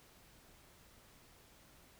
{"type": "silence", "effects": ["pink hiss -63 dBFS RMS until 1.99 s"]}